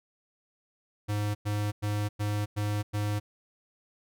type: tone bursts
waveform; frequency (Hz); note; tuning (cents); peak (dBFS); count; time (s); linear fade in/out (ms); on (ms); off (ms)
square; 104.1; G#2; +5; -28; 6; 1.08-3.2; 20; 270; 100
effects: none